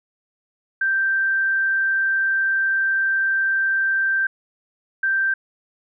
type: tone bursts at uneven times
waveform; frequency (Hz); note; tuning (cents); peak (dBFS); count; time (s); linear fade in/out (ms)
sine; 1568; G6; 0; -17; 2; 0.81-4.27 / 5.03-5.34; 5
effects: none